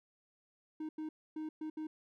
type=tone bursts at uneven times; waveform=triangle; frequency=311.1 Hz; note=D#4; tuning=in tune; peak=-36 dBFS; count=5; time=0.8-0.89 / 0.98-1.09 / 1.36-1.49 / 1.61-1.7 / 1.77-1.87 s; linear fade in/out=5 ms; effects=none